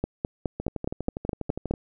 two click trains, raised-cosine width 2 ms, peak -12 / -17 dBFS, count 9 / 15, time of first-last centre 0.04-1.71 / 0.6-1.738 s, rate 4.79 / 12.3 Hz, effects none

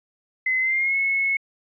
sine tone with pitch glide, 2042 to 2189 Hz, C7 to C#7, -43 to -22 cents, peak -19 dBFS, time 0.46-1.37 s, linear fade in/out 5 ms, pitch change +121 cents, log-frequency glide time 0.6-0.96 s
blue noise with exponential decay, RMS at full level -39 dBFS, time 1.25-1.35 s, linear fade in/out 5 ms, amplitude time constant 20 ms
effects resampled to 8000 Hz

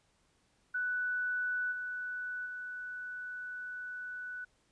sine tone with level steps, 1486 Hz, F#6, 7 cents sharp, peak -31 / -36 / -39 dBFS, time 0.74-4.45 s, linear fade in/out 10 ms, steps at 1.71 / 2.45 s, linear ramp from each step 20 ms, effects pink hiss -72 dBFS RMS until 4.71 s + resampled to 22050 Hz

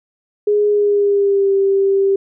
sine tone with pitch glide, 415.3 to 392 Hz, G#4 to G4, 0 to 0 cents, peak -11 dBFS, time 0.47-2.16 s, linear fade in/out 5 ms, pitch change -100 cents, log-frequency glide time 0.69-1.53 s, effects none

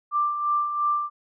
sine tone with tremolo, 1181 Hz, D6, 9 cents sharp, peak -19 dBFS, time 0.11-1.1 s, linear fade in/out 50 ms, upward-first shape sine, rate 2.9 Hz, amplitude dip 55%, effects none

